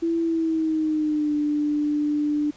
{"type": "tone with pitch glide", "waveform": "sine", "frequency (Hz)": [332.7, 296.4], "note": ["E4", "D4"], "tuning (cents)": [16, 16], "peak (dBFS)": -20, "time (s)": [0.02, 2.51], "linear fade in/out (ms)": 10, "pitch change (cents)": -200, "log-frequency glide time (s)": [0.2, 1.34], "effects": ["pink hiss -51 dBFS RMS until 2.56 s", "resampled to 16000 Hz"]}